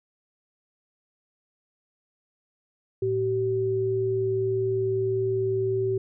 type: tone pair together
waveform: sine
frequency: 112.71 / 383.3 Hz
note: A2 / G4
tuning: +42 / -39 cents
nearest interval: octave + major sixth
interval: 2119 cents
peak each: -30 / -23 dBFS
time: 3.02-5.98 s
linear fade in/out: 5 ms
effects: none